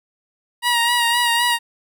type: tone with vibrato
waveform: 15% pulse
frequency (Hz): 950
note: A#5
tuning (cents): +33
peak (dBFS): -9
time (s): 0.62-1.59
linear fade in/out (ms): 50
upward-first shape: sine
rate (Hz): 3.9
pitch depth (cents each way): 35
effects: none